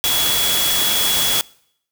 sine tone in noise, 3365 Hz, G#7, 22 cents sharp, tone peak -19 dBFS, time 0.04-1.41 s, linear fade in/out 0 ms, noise white, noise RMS -19 dBFS, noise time 0.04-1.41 s, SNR -3 dB, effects noise-tail reverb RT60 0.7 s tail -24 dB re dry

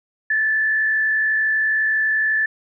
sine tone with frequency modulation, 1747 Hz, A6, 13 cents flat, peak -16 dBFS, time 0.3-2.46 s, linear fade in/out 5 ms, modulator 52 Hz, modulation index 0.52, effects none

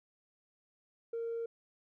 triangle tone with tanh clipping, 461.8 Hz, A#4, 16 cents flat, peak -35 dBFS, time 1.13-1.46 s, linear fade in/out 5 ms, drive 5 dB, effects none

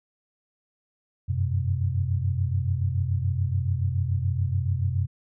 sine tone cluster, 90.8 / 97.8 / 127.7 Hz, F#2 / G2 / C3, -32 / -4 / -42 cents, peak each -25 / -29 / -27 dBFS, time 1.28-5.07 s, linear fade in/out 20 ms, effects none

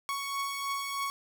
sawtooth beating tone pair, 1108.7 / 1111.9 Hz, C#6 / C#6, 0 / +5 cents, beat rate 3.2 Hz, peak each -36 / -29 dBFS, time 0.09-1.1 s, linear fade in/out 0 ms, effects none

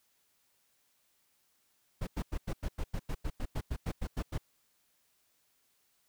brown noise bursts, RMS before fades -34 dBFS, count 16, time 2.01-4.381 s, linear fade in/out 10 ms, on 61 ms, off 93 ms, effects white hiss -73 dBFS RMS until 6.08 s

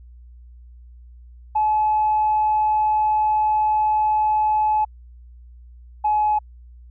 sine tone pair in turn, 856 / 847.6 Hz, A5 / G#5, -48 / +35 cents, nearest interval unison, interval 17 cents, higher first, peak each -15 dBFS, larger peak neither, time 1.55-4.85 / 6.04-6.39 s, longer first, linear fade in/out 10 ms, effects tanh soft clip ceiling -11 dBFS + added 60 Hz sine -41 dBFS peak until 6.9 s

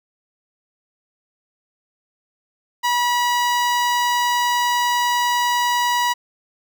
sawtooth tone with notch filter, 970 Hz, B5, 31 cents flat, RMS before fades -19 dBFS, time 2.83-6.14 s, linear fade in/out 20 ms, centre 10000 Hz, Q 1.6, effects none

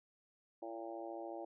harmonic tone with a mistuned harmonic, 114.2 Hz, A#2, 35 cents flat, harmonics 3 / 4 / 5 / 6 / 7 / 8, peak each -47 / -55 / -48 / -50 / -50 / -60 dBFS, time 0.62-1.45 s, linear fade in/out 5 ms, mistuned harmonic 3, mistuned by -22 cents, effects none

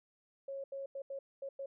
sine tone bursts at uneven times, 548 Hz, C#5, 20 cents flat, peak -39 dBFS, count 6, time 0.48-0.64 / 0.72-0.86 / 0.95-1.02 / 1.1-1.19 / 1.42-1.49 / 1.59-1.66 s, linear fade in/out 5 ms, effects none

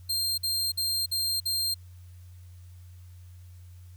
sawtooth tone bursts, 4186 Hz, C8, in tune, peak -23 dBFS, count 5, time 0.09-1.744 s, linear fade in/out 10 ms, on 290 ms, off 51 ms, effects added 89 Hz sine -45 dBFS peak until 3.96 s + white hiss -64 dBFS RMS until 3.96 s

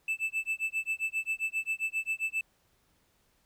triangle tone with tremolo, 2637 Hz, E7, in tune, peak -25 dBFS, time 0.08-2.41 s, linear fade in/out 2 ms, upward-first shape sine, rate 7.5 Hz, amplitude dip 100%, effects pink hiss -70 dBFS RMS until 3.45 s

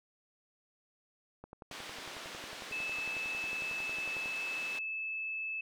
click train, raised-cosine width 1 ms, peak -33 dBFS, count 32, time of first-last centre 1.44-4.258 s, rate 11 Hz
white band-pass noise, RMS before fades -46 dBFS, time 1.71-4.79 s, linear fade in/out 5 ms, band 220 to 3800 Hz, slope 12 dB/octave
sine tone, 2614 Hz, E7, 15 cents flat, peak -35 dBFS, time 2.72-5.61 s, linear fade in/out 5 ms
effects none

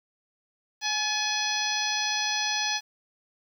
harmonic tone with a mistuned harmonic, 841 Hz, G#5, 22 cents sharp, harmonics 1 / 2 / 3 / 4 / 5 / 6 / 7, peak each -33 / -33 / -33 / -33 / -33 / -33 / -33 dBFS, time 0.81-2.81 s, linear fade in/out 50 ms, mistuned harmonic 2, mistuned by +41 cents, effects 9-bit

